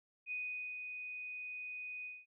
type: tone with ADSR envelope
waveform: sine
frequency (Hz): 2489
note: D#7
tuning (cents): 0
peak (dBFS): -37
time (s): 0.26-2.26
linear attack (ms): 55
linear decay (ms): 450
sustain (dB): -5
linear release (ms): 210
effects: none